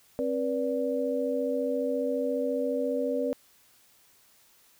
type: tone cluster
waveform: sine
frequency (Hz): 265.7 / 485.5 / 580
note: C4 / B4 / D5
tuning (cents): +27 / -30 / -22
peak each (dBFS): -31 / -29 / -31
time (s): 0.19-3.33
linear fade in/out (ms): 0
effects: white hiss -61 dBFS RMS until 4.79 s